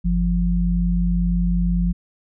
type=tone pair together; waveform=sine; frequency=49 / 174.61 Hz; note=G1 / F3; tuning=0 / 0 cents; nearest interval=octave + minor seventh; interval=2200 cents; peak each=-19 / -19 dBFS; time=0.04-1.93 s; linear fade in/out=20 ms; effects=none